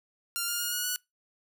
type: tone with pitch steps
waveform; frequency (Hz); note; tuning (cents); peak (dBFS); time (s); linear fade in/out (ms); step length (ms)
5% pulse; 1393 / 1412.4 / 1432.2 / 1452.2 / 1472.4; F6 / F6 / F6 / F#6 / F#6; -5 / +19 / +43 / -33 / -9; -18; 0.36-0.96; 0; 120
effects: noise-tail reverb RT60 0.2 s tail -23 dB re dry